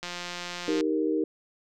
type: click train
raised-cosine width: 0.2 ms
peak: -18 dBFS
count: 138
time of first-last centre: 0.03-0.808 s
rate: 176 Hz
type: chord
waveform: sine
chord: Eb major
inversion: none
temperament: equal with one note detuned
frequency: 312.6 / 392 / 466.2 Hz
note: Eb4 / G4 / Bb4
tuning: +8 / 0 / 0 cents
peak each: -26 / -30 / -29 dBFS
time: 0.68-1.24 s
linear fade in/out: 2 ms
effects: none